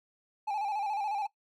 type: tone with vibrato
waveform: triangle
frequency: 825 Hz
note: G#5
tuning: 12 cents flat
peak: -28 dBFS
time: 0.47-1.27 s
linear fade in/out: 10 ms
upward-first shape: square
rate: 14 Hz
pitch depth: 63 cents each way
effects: noise-tail reverb RT60 0.1 s tail -20 dB re dry